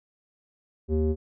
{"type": "tone with low-pass filter", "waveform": "square", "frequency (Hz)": 77.78, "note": "D#2", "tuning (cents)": 0, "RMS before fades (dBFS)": -24, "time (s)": [0.88, 1.16], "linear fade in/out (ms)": 50, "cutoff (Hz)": 370, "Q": 4.2, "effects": []}